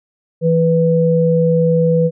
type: tone pair together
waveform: sine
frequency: 164.81 / 493.9 Hz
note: E3 / B4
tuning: 0 / 0 cents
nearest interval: octave + perfect fifth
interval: 1900 cents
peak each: -13 dBFS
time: 0.41-2.11 s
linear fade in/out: 50 ms
effects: none